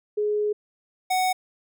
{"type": "tone pair in turn", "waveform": ["sine", "square"], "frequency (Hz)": [419.1, 743.5], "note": ["G#4", "F#5"], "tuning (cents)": [16, 8], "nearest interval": "minor seventh", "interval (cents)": 992, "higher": "second", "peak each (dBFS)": [-21, -21], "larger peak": "neither", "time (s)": [[0.17, 0.53], [1.1, 1.33]], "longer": "first", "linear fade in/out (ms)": 10, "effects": []}